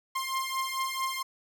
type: beating tone pair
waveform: sawtooth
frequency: 1055 / 1059.5 Hz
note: C6 / C6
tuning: +14 / +21 cents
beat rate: 4.5 Hz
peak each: -29 dBFS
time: 0.15-1.23 s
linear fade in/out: 10 ms
effects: none